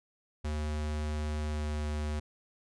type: tone with pitch glide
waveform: square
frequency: 75.7 to 75.18 Hz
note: D#2 to D2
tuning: -47 to +41 cents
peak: -32 dBFS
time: 0.44-2.2 s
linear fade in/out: 10 ms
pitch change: -12 cents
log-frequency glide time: 1.54-1.63 s
effects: resampled to 22050 Hz